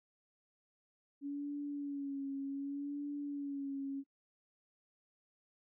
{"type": "tone with vibrato", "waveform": "sine", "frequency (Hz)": 281.6, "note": "C#4", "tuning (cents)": 27, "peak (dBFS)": -37, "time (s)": [1.21, 4.04], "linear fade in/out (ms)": 50, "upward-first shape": "sine", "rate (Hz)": 0.66, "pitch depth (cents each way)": 43, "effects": ["noise-tail reverb RT60 0.1 s tail -21 dB re dry"]}